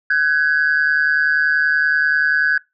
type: tone pair together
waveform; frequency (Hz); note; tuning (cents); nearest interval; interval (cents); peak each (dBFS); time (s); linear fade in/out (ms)
sine; 1510.8 / 1661.2; F#6 / G#6; +36 / 0; major second; 164; -15; 0.1-2.58; 5
effects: noise-tail reverb RT60 0.2 s tail -22 dB re dry + tanh soft clip ceiling -8 dBFS